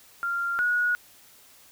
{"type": "tone pair in turn", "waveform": "sine", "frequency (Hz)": [1390, 1454.8], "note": ["F6", "F#6"], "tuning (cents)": [-9, -30], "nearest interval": "minor second", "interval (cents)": 79, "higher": "second", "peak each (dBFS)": [-25, -21], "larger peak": "second", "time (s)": [[0.23, 0.59], [0.59, 0.95]], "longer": "neither", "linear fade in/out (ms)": 0, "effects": ["white hiss -54 dBFS RMS until 1.71 s"]}